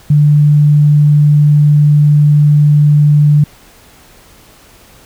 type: tone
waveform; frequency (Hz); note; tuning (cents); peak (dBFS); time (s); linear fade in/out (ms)
sine; 147.9; D3; +13; -4; 0.1-3.44; 5
effects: pink hiss -42 dBFS RMS until 5.05 s